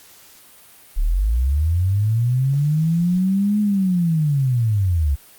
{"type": "linear two-way sweep", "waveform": "sine", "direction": "up then down", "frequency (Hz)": [32.18, 211.5, 66.2], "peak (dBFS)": -15, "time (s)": [0.96, 5.16], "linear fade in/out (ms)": 20, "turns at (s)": 3.6, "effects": ["white hiss -47 dBFS RMS until 5.38 s", "Opus 48 kbps"]}